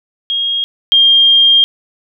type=tone pair in turn; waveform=sine; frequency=3260 / 3211 Hz; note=G#7 / G7; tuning=-33 / +41 cents; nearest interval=unison; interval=26 cents; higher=first; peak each=-13 / -5 dBFS; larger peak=second; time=0.3-0.64 / 0.92-1.64 s; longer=second; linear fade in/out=0 ms; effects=none